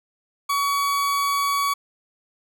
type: tone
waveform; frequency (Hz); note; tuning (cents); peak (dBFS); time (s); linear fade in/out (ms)
40% pulse; 1130; C#6; +33; -19; 0.49-1.74; 10
effects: none